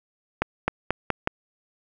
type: accelerating click train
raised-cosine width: 0.5 ms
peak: -6 dBFS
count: 5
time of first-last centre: 0.42-1.274 s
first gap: 260 ms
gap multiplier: 0.87
effects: none